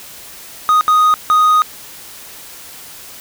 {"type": "tone bursts at uneven times", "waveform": "triangle", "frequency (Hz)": 1244.5, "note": "D#6", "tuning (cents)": 0, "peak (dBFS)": -6, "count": 3, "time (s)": [[0.69, 0.81], [0.88, 1.14], [1.3, 1.62]], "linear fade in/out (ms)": 0, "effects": ["white hiss -35 dBFS RMS until 3.2 s"]}